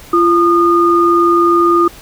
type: tone pair together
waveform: sine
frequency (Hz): 342.9 / 1222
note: F4 / D#6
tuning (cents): -32 / -32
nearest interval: octave + minor seventh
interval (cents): 2200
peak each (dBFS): -10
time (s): 0.13-1.88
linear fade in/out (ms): 5
effects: pink hiss -37 dBFS RMS until 2.01 s